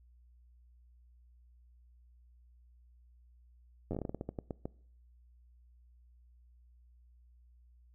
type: slowing click train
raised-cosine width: 2 ms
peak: -24 dBFS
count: 15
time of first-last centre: 3.91-4.655 s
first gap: 10 ms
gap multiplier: 1.23
effects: noise-tail reverb RT60 0.6 s tail -23 dB re dry + added 60 Hz sine -59 dBFS peak until 7.94 s